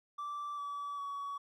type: tone with pitch steps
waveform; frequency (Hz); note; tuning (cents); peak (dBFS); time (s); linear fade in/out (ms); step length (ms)
triangle; 1167 / 1148 / 1129; D6 / D6 / C#6; -11 / -40 / +31; -35; 0.18-1.38; 10; 400
effects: tanh soft clip ceiling -32 dBFS